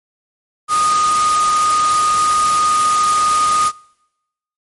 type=tone in noise; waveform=sine; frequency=1234 Hz; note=D#6; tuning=15 cents flat; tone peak=-12 dBFS; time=0.68-3.72 s; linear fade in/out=50 ms; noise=white; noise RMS=-22 dBFS; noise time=0.68-3.72 s; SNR=+7 dB; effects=noise-tail reverb RT60 0.9 s tail -25 dB re dry + MP3 48 kbps